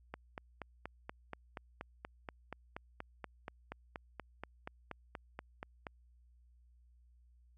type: click train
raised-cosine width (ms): 0.5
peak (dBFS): -27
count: 25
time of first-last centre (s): 0.14-5.868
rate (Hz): 4.19
effects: added 60 Hz sine -62 dBFS peak until 7.57 s